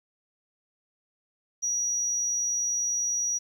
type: tone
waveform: sine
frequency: 5790 Hz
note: F#8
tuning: 38 cents flat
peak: -24 dBFS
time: 1.62-3.39 s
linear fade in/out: 20 ms
effects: tanh soft clip ceiling -20 dBFS + 10-bit